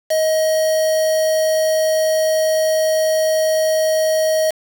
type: tone with quantisation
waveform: triangle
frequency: 631 Hz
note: D#5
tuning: 24 cents sharp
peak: -12 dBFS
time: 0.1-4.51 s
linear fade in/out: 10 ms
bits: 4
effects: none